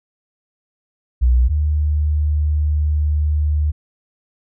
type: tone pair in turn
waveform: sine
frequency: 61.74 / 75.21 Hz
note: B1 / D2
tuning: 0 / +42 cents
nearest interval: minor third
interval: 342 cents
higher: second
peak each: -10 / -14 dBFS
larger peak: first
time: 1.21-1.49 / 1.49-3.72 s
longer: second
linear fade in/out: 20 ms
effects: none